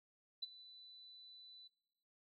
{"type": "tone with ADSR envelope", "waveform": "sine", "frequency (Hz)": 3988, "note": "B7", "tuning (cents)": 16, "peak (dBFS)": -37, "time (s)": [0.42, 1.68], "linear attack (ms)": 11, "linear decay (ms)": 22, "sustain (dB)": -19, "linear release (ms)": 11, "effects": ["noise-tail reverb RT60 0.9 s tail -19 dB re dry", "tanh soft clip ceiling -33 dBFS"]}